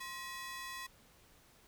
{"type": "ring-modulated tone", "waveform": "sawtooth", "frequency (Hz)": 1480, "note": "F#6", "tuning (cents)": 0, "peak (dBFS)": -36, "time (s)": [0, 0.87], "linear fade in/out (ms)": 10, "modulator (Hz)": 430, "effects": ["pink hiss -64 dBFS RMS until 1.67 s"]}